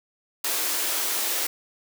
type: high-pass noise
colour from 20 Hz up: white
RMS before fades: -26 dBFS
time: 0.44-1.47 s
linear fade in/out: 5 ms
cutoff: 270 Hz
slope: 96 dB/octave
effects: none